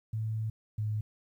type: tone pair in turn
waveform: sine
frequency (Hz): 110 / 107.05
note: A2 / A2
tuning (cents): 0 / -47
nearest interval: unison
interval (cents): 47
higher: first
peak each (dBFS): -30 / -29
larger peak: second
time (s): 0.13-0.5 / 0.78-1.01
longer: first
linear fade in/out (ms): 5
effects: 11-bit